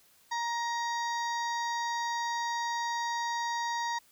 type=harmonic tone with a mistuned harmonic; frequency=940 Hz; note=A#5; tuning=14 cents sharp; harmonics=1 / 2 / 4 / 5 / 6 / 7; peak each=-31 / -37 / -43 / -45 / -47 / -48 dBFS; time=0.31-3.99 s; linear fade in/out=10 ms; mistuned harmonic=7; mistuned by=+18 cents; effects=white hiss -63 dBFS RMS until 4.11 s